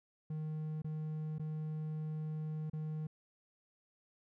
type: tone with dropouts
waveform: triangle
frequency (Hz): 155.1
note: D#3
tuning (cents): -5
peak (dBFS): -35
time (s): 0.3-3.07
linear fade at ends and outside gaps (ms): 5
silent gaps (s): 0.82-0.844 / 1.384-1.395 / 2.699-2.732
effects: none